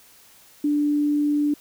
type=tone; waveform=sine; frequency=293.7 Hz; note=D4; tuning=in tune; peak=-18 dBFS; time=0.64-1.54 s; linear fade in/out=5 ms; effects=white hiss -52 dBFS RMS until 1.6 s